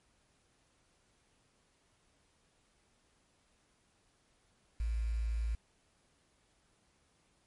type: tone with quantisation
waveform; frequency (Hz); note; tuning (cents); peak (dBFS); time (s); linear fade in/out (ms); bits
sine; 56; A1; +31; -31; 4.8-5.55; 0; 9
effects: pink hiss -72 dBFS RMS until 7.46 s + MP3 48 kbps